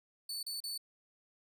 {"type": "tone bursts", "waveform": "sawtooth", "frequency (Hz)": 4484, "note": "C#8", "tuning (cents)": 19, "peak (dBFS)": -35, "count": 3, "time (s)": [0.29, 0.778], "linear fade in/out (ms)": 5, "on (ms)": 140, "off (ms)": 34, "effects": []}